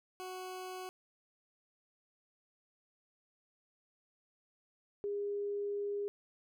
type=tone pair in turn; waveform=20% pulse / sine; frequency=370 / 407 Hz; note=F#4 / G#4; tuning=0 / -35 cents; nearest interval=major second; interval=165 cents; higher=second; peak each=-37 / -34 dBFS; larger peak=second; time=0.2-0.89 / 5.04-6.08 s; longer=second; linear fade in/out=0 ms; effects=none